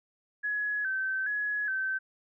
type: tone with vibrato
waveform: sine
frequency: 1612 Hz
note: G6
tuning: 48 cents sharp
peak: -28 dBFS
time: 0.43-1.99 s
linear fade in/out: 20 ms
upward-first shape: square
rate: 1.2 Hz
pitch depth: 75 cents each way
effects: none